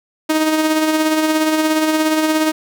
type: tone with tremolo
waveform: sawtooth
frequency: 312.5 Hz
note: D#4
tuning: 8 cents sharp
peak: -8 dBFS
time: 0.29-2.52 s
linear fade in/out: 10 ms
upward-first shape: sine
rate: 17 Hz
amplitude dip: 40%
effects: none